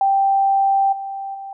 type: tone with level steps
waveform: sine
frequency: 784 Hz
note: G5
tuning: in tune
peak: -13 / -25 / -29 dBFS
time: 0.01-1.53 s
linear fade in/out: 2 ms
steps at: 0.92 / 1.34 s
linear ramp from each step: 10 ms
effects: none